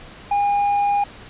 triangle tone, 813 Hz, G#5, 37 cents flat, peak -14 dBFS, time 0.31-1.04 s, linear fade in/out 5 ms, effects pink hiss -41 dBFS RMS until 1.29 s + resampled to 8000 Hz

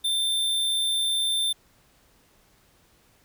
square tone, 3571 Hz, A7, 25 cents sharp, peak -23 dBFS, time 0.04-1.53 s, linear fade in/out 10 ms, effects pink hiss -61 dBFS RMS until 3.24 s

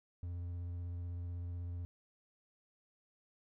triangle tone with vibrato, 87.31 Hz, F2, in tune, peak -37 dBFS, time 0.23-1.85 s, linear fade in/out 0 ms, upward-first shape square, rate 16 Hz, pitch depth 14 cents each way, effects none

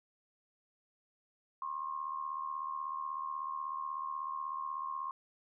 sine tone with amplitude modulation, 1073 Hz, C6, 43 cents sharp, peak -33 dBFS, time 1.62-5.11 s, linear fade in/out 2 ms, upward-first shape sine, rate 76.3 Hz, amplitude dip 70%, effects none

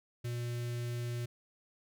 square tone with notch filter, 120.1 Hz, B2, 48 cents flat, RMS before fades -37 dBFS, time 0.24-1.26 s, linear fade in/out 10 ms, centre 920 Hz, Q 0.86, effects none

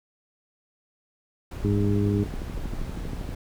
brown noise, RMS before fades -33 dBFS, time 1.51-3.35 s, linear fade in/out 5 ms
harmonic tone, 101.9 Hz, G#2, 32 cents flat, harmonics 1 / 2 / 3 / 4, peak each -23 / -26 / -28 / -29 dBFS, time 1.64-2.24 s, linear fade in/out 5 ms
click train, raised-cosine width 3 ms, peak -21 dBFS, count 14, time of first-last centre 2.26-3.292 s, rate 12.6 Hz
effects none

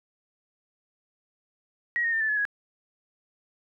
sine tone with pitch steps, 1901 / 1851.2 / 1802.6 / 1755.3 / 1709.3 / 1664.5 Hz, A#6 / A#6 / A6 / A6 / G#6 / G#6, +33 / -13 / +41 / -5 / +49 / +3 cents, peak -23 dBFS, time 1.96-2.452 s, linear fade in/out 0 ms, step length 82 ms, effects none

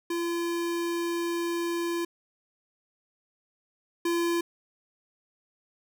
square tone pair in turn, 341.2 / 341.2 Hz, F4 / F4, -40 / -40 cents, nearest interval unison, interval 0 cents, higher neither, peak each -28 / -25 dBFS, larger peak second, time 0.1-2.05 / 4.05-4.41 s, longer first, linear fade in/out 5 ms, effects none

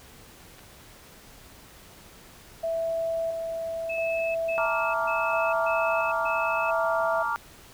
clicks, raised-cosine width 0.3 ms, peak -33 dBFS, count 2, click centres 0.584 / 0.592 s
sine tone with tremolo, 659.3 Hz, E5, in tune, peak -25 dBFS, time 2.63-7.23 s, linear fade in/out 10 ms, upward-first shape square, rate 0.74 Hz, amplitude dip 35%
sine tone bursts, 2600 Hz, E7, 24 cents flat, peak -31 dBFS, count 5, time 3.89-6.71 s, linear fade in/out 10 ms, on 460 ms, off 130 ms
sine chord, Bb major seventh, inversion third, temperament just, 874.1 / 932.3 / 1165.4 / 1398.5 Hz, A5 / Bb5 / D6 / F6, -12 / 0 / -14 / +2 cents, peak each -34 / -30 / -30 / -30 dBFS, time 4.58-7.36 s, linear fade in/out 0 ms
effects pink hiss -50 dBFS RMS until 7.73 s

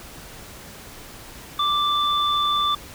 sine tone pair together, 1176 / 3524 Hz, D6 / A7, +2 / +2 cents, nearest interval octave + perfect fifth, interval 1900 cents, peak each -20 / -23 dBFS, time 1.59-2.75 s, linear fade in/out 5 ms, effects pink hiss -41 dBFS RMS until 2.94 s

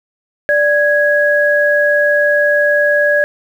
sine tone pair together, 587.3 / 1661.1 Hz, D5 / G#6, 0 / 0 cents, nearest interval octave + tritone, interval 1800 cents, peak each -12 dBFS, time 0.49-3.24 s, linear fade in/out 0 ms, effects 7-bit

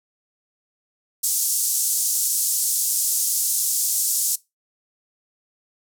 pink band-pass noise, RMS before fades -22 dBFS, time 1.23-4.36 s, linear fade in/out 10 ms, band 6400 to 14000 Hz, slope 24 dB/octave, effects noise-tail reverb RT60 0.2 s tail -20 dB re dry

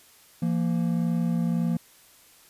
triangle tone pair together, 170.3 / 232 Hz, F3 / A#3, -43 / -8 cents, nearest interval perfect fourth, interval 535 cents, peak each -22 / -25 dBFS, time 0.42-1.77 s, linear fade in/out 5 ms, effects white hiss -55 dBFS RMS until 2.49 s + resampled to 32000 Hz

